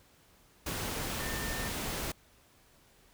sine tone in noise, 1805 Hz, A6, 44 cents sharp, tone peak -41 dBFS, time 1.2-1.68 s, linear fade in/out 5 ms, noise pink, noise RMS -36 dBFS, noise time 0.66-2.12 s, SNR -8 dB, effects pink hiss -63 dBFS RMS until 3.13 s

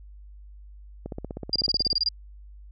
click train, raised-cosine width 2 ms, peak -20 dBFS, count 15, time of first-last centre 1.06-1.93 s, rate 16.1 Hz
sine tone bursts, 4800 Hz, D8, 37 cents sharp, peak -20 dBFS, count 11, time 1.53-2.088 s, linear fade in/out 2 ms, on 28 ms, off 25 ms
effects added 50 Hz sine -43 dBFS peak until 2.71 s

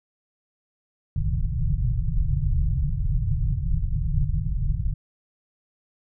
pink low-pass noise, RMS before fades -23 dBFS, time 1.16-4.94 s, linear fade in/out 5 ms, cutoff 160 Hz, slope 96 dB/octave, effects none

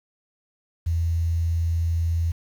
sine tone, 83.4 Hz, E2, 21 cents sharp, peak -20 dBFS, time 0.86-2.32 s, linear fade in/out 10 ms, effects 8-bit

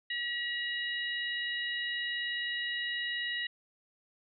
harmonic tone, 959 Hz, A#5, 49 cents sharp, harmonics 2 / 3 / 4, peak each -34 / -38 / -40 dBFS, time 0.1-3.47 s, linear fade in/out 5 ms, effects none

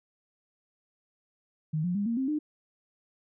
sine tone with pitch steps, 155.56 / 177.66 / 202.9 / 231.7 / 264.7 / 302.3 Hz, D#3 / F3 / G#3 / A#3 / C4 / D#4, 0 / +30 / -40 / -10 / +20 / -50 cents, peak -26 dBFS, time 1.73-2.39 s, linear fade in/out 10 ms, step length 110 ms, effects none

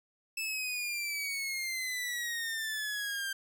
sawtooth exponential sweep, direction down, 2637 to 1575 Hz, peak -30 dBFS, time 0.37-3.33 s, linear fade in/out 5 ms, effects 11-bit

